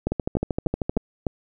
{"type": "two click trains", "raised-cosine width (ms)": 2, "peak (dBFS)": [-9, -10], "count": [5, 12], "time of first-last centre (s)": [[0.07, 1.268], [0.12, 0.973]], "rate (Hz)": [3.34, 12.9], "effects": []}